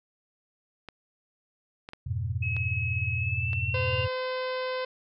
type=clicks; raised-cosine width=0.3 ms; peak=-24 dBFS; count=5; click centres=0.887 / 1.889 / 1.934 / 2.566 / 3.532 s
type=chord; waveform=sine; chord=F diminished; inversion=none; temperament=equal; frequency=87.31 / 103.83 / 123.47 Hz; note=F2 / Ab2 / Cb3; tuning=0 / 0 / 0 cents; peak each=-32 / -32 / -32 dBFS; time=2.06-4.08 s; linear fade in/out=10 ms
type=tone with pitch glide; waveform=sine; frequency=2566 to 2782 Hz; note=E7 to F7; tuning=-47 to -7 cents; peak=-30 dBFS; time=2.42-4.05 s; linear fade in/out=10 ms; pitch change=+140 cents; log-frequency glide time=3.16-3.93 s
type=harmonic tone; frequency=512 Hz; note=C5; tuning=38 cents flat; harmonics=1 / 2 / 3 / 4 / 5 / 6 / 7 / 8 / 9 / 10; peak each=-30 / -36 / -40 / -42 / -44 / -46 / -47 / -48 / -49 / -50 dBFS; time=3.74-4.85 s; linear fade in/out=5 ms
effects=none